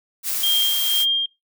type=noise; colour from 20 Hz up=blue; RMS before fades=-24 dBFS; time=0.23-1.06 s; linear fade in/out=50 ms
type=tone with tremolo; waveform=sine; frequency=3206 Hz; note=G7; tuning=38 cents sharp; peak=-15 dBFS; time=0.43-1.26 s; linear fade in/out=5 ms; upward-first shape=sine; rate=2 Hz; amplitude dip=45%
effects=noise-tail reverb RT60 0.2 s tail -22 dB re dry